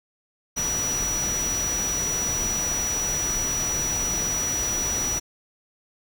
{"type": "tone in noise", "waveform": "sine", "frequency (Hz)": 5850, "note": "F#8", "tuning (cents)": -21, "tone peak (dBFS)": -24, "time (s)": [0.56, 5.2], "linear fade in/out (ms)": 20, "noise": "pink", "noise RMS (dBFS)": -31, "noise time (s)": [0.56, 5.2], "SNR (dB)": 4, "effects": []}